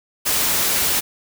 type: noise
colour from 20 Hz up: white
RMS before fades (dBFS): -19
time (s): 0.25-1.01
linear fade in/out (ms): 20
effects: none